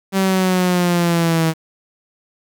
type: linear sweep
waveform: sawtooth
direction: down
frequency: 193.8 to 160 Hz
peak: -10 dBFS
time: 0.12-1.54 s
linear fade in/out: 50 ms
effects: 7-bit